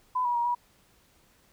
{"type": "tone with pitch steps", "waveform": "sine", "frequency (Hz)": [1006, 966, 948, 967], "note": ["B5", "B5", "A#5", "B5"], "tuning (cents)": [32, -39, 29, -37], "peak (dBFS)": -24, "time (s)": [0.15, 0.55], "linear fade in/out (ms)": 10, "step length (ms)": 100, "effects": ["pink hiss -63 dBFS RMS until 1.52 s"]}